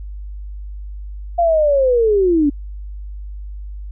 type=linear sweep; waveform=sine; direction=down; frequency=698.5 to 277.2 Hz; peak=-11 dBFS; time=1.38-2.5 s; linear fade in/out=10 ms; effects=added 50 Hz sine -27 dBFS peak until 3.91 s